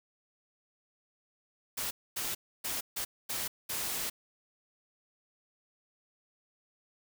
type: noise bursts at uneven times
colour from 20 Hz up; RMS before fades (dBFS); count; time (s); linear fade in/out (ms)
white; -35; 6; 1.77-1.91 / 2.16-2.35 / 2.64-2.81 / 2.96-3.05 / 3.29-3.48 / 3.69-4.1; 10
effects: none